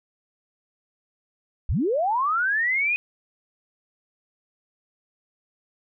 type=linear sweep; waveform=sine; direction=up; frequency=35.55 to 2512 Hz; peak=-20 dBFS; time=1.69-2.96 s; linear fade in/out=0 ms; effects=none